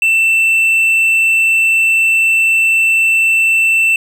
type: tone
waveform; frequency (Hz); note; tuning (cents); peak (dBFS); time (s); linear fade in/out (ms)
triangle; 2672; E7; +23; -7; 0.02-3.96; 2
effects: none